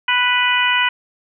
harmonic tone, 493.9 Hz, B4, in tune, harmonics 2 / 3 / 4 / 5 / 6, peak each -20 / -20 / -20 / -20 / -20 dBFS, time 0.08-0.89 s, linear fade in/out 5 ms, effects none

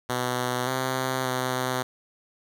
5% pulse tone with pitch steps, 125 / 130.1 / 127.9 Hz, B2 / C3 / C3, +21 / -9 / -39 cents, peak -14 dBFS, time 0.09-1.83 s, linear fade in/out 10 ms, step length 580 ms, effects none

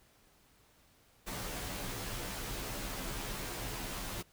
pink noise with comb filter, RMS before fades -40 dBFS, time 1.26-4.23 s, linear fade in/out 20 ms, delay 13 ms, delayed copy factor -0.9, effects pink hiss -66 dBFS RMS until 4.32 s

